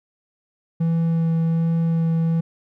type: tone with vibrato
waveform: triangle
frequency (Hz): 164.81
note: E3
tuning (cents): 0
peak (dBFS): -15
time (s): 0.8-2.41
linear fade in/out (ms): 10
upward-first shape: sine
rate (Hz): 1.3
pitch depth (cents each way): 9
effects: none